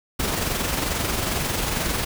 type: noise with amplitude modulation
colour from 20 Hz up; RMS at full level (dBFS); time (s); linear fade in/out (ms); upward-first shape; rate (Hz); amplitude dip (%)
pink; -23; 0.19-2.05; 10; sine; 22.3; 40
effects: none